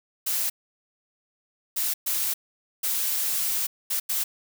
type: noise bursts at uneven times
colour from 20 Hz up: blue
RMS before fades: -26 dBFS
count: 6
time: 0.26-0.5 / 1.76-1.94 / 2.06-2.34 / 2.83-3.67 / 3.9-4 / 4.09-4.24 s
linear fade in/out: 10 ms
effects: none